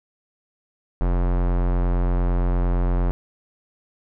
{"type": "tone with low-pass filter", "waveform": "square", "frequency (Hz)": 44.37, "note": "F1", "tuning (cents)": 28, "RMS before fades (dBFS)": -20, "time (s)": [1.01, 3.11], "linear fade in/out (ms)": 0, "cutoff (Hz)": 1100, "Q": 0.88, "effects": []}